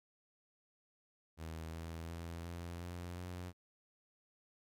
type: tone with pitch steps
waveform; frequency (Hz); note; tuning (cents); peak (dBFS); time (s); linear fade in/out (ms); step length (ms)
sawtooth; 80.7 / 82.4 / 84.13 / 85.89 / 87.7 / 89.54; E2 / E2 / E2 / F2 / F2 / F2; -36 / 0 / +36 / -28 / +8 / +44; -39; 1.37-3.53; 50; 360
effects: MP3 96 kbps